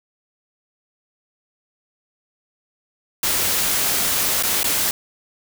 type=noise with dropouts; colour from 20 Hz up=white; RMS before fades=-20 dBFS; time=3.23-4.91 s; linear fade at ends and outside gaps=2 ms; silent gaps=4.426-4.434 / 4.632-4.642 s; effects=none